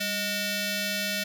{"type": "ring-modulated tone", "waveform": "10% pulse", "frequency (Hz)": 822, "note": "G#5", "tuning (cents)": -18, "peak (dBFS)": -16, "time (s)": [0, 1.24], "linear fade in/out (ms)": 10, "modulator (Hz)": 1020, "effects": []}